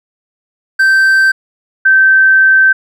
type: tone pair in turn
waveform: triangle / sine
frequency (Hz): 1557 / 1550.7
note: G6 / G6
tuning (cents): -12 / -19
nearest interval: unison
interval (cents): 7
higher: first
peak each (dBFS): -4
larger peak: neither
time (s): 0.79-1.32 / 1.85-2.73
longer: second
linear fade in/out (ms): 10
effects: none